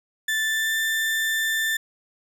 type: tone with pitch glide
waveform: 35% pulse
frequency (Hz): 1760 to 1778.4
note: A6 to A6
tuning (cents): 0 to +18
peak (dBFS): -20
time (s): 0.28-1.77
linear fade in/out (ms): 5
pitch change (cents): +18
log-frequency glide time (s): 0.42-0.76
effects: none

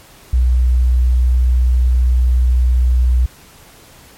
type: tone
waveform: sine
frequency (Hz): 61.9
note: B1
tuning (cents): +5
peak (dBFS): -9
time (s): 0.33-3.26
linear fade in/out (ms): 5
effects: pink hiss -43 dBFS RMS until 4.17 s + MP3 64 kbps

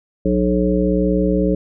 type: harmonic tone with a mistuned harmonic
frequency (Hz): 61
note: B1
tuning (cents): -21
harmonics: 1 / 3 / 5 / 7 / 9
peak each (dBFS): -22 / -18 / -20 / -21 / -22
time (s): 0.25-1.55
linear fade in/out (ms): 5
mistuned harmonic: 9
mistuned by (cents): -18
effects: none

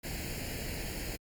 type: noise with comb filter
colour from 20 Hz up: pink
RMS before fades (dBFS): -38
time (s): 0.03-1.17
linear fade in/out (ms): 20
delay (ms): 0.42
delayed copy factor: +0.75
effects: Opus 48 kbps

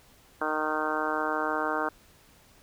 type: harmonic tone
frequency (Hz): 154.4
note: D#3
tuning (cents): -13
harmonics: 2 / 3 / 4 / 5 / 6 / 7 / 8 / 9 / 10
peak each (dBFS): -35 / -35 / -35 / -35 / -35 / -35 / -35 / -35 / -35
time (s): 0.41-1.89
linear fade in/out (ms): 5
effects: pink hiss -58 dBFS RMS until 2.62 s

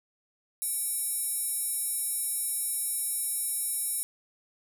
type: tone with high-pass filter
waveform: square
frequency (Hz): 772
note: G5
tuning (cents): -27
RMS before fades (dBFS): -31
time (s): 0.62-4.03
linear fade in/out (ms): 0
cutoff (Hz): 10000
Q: 4.2
effects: none

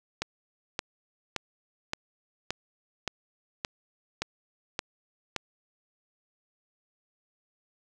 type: click train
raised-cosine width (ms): 0.2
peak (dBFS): -12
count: 10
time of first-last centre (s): 0.22-5.363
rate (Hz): 1.75
effects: none

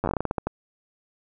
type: slowing click train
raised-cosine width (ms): 1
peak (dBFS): -11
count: 13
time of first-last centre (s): 0.04-0.47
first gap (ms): 9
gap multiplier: 1.23
effects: none

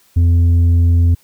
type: tone with tanh clipping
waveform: triangle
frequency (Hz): 85.3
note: F2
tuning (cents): -40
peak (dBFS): -9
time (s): 0.16-1.15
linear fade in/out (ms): 10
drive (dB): 9
effects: white hiss -53 dBFS RMS until 1.23 s

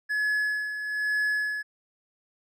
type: tone with tremolo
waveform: triangle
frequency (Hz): 1700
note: G#6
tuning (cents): +40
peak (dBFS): -21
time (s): 0.09-1.63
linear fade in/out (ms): 20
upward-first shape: sine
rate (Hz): 1.1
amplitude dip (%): 60
effects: none

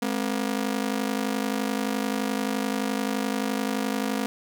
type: ring-modulated tone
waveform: sawtooth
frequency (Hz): 238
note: A#3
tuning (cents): +36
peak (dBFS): -18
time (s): 0.02-4.26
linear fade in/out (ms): 0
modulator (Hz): 25.8
effects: none

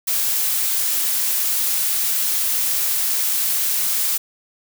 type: noise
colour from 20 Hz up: blue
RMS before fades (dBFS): -20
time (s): 0.07-4.18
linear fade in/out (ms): 10
effects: none

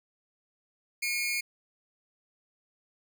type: tone pair together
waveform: sawtooth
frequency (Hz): 2178 / 2412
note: C#7 / D7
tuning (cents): -31 / +46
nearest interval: major second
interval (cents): 177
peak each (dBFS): -28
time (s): 1.02-1.41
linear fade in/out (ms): 10
effects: none

